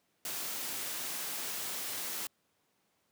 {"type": "noise", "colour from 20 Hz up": "white", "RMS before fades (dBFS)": -38, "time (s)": [0.25, 2.27], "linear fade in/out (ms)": 2, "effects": ["pink hiss -75 dBFS RMS until 3.11 s", "high-pass 150 Hz 12 dB/octave"]}